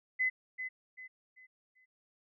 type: tone with echo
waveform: sine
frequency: 2026 Hz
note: B6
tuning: 44 cents sharp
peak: -27 dBFS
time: 0.19-0.3 s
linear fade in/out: 20 ms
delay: 390 ms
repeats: 4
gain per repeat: -9 dB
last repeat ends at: 1.86 s
effects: none